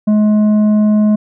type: tone with tanh clipping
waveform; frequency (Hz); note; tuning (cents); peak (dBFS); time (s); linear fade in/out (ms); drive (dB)
sine; 211.8; G#3; +34; -9; 0.07-1.16; 10; 7
effects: none